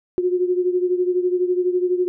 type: beating tone pair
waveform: sine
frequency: 358.9 / 370.9 Hz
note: F4 / F#4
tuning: +47 / +4 cents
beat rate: 12 Hz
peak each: -18 / -23 dBFS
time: 0.18-2.08 s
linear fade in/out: 0 ms
effects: none